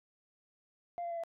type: tone with pitch steps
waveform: sine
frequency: 695 / 686.6 / 678.3 / 670.2 Hz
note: F5 / F5 / E5 / E5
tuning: -9 / -30 / +49 / +29 cents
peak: -34 dBFS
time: 0.98-1.236 s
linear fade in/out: 0 ms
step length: 64 ms
effects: tanh soft clip ceiling -33 dBFS